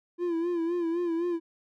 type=tone with vibrato; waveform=triangle; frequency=340.5 Hz; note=F4; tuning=44 cents flat; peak=-24 dBFS; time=0.18-1.4 s; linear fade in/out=50 ms; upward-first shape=sine; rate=3.9 Hz; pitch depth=67 cents each way; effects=none